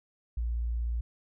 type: tone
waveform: sine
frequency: 58.27 Hz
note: A#1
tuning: in tune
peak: -28 dBFS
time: 0.37-1.01 s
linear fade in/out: 5 ms
effects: none